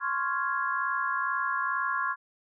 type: chord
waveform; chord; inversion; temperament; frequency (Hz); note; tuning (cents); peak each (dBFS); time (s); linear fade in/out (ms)
sine; Db major seventh; third; equal with one note detuned; 1046.5 / 1108.7 / 1392.1 / 1661.2; C6 / Db6 / F6 / Ab6; 0 / 0 / -6 / 0; -32; 0-2.16; 50
effects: none